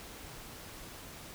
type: silence
effects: pink hiss -48 dBFS RMS until 1.34 s